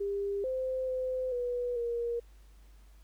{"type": "tone with pitch steps", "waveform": "sine", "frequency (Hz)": [400.8, 518, 513, 488.8, 471.8], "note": ["G4", "C5", "C5", "B4", "A#4"], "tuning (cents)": [38, -17, -34, -18, 21], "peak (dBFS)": -30, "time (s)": [0, 2.2], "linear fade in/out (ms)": 10, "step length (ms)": 440, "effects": ["added 50 Hz sine -53 dBFS peak until 3.03 s", "pink hiss -67 dBFS RMS until 3.03 s"]}